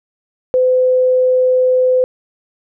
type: tone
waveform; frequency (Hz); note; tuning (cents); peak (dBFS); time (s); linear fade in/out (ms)
sine; 509; C5; -48; -9; 0.54-2.04; 0
effects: none